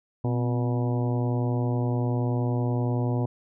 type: harmonic tone with a mistuned harmonic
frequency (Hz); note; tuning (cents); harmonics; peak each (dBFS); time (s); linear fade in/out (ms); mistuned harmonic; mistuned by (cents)
121.2; B2; -32; 1 / 2 / 3 / 4 / 5 / 6 / 7 / 8; -24 / -30 / -34 / -36 / -38 / -40 / -41 / -42; 0.24-3.26; 5; 2; +72
effects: none